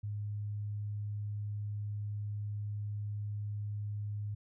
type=tone; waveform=sine; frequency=103.83 Hz; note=G#2; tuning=in tune; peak=-35 dBFS; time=0.03-4.35 s; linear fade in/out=10 ms; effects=none